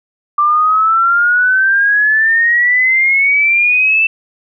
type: exponential sweep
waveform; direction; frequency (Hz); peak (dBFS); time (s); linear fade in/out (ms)
sine; up; 1174.7 to 2666; -8; 0.38-4.07; 5
effects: none